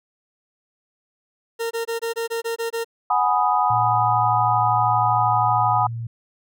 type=tone bursts; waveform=40% pulse; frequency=460.2 Hz; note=A#4; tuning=22 cents flat; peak=-22 dBFS; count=9; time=1.59-2.846 s; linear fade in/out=20 ms; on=120 ms; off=22 ms
type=chord; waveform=sine; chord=G# minor seventh; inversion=third; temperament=equal with one note detuned; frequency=737.9 / 830.6 / 987.8 / 1244.5 Hz; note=F#5 / G#5 / B5 / D#6; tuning=-5 / 0 / 0 / 0 cents; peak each=-22 / -21 / -22 / -22 dBFS; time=3.1-5.87 s; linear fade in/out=5 ms
type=tone; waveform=sine; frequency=115.8 Hz; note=A#2; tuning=11 cents flat; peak=-26 dBFS; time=3.7-6.07 s; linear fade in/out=5 ms
effects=none